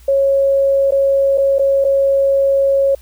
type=tone with dropouts; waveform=sine; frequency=549 Hz; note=C#5; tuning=17 cents flat; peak=-10 dBFS; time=0.08-2.95 s; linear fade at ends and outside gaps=5 ms; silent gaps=0.909-0.92 / 1.376-1.38 / 1.585-1.593 / 1.843-1.848 s; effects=added 60 Hz sine -40 dBFS peak until 3.01 s + white hiss -50 dBFS RMS until 3.01 s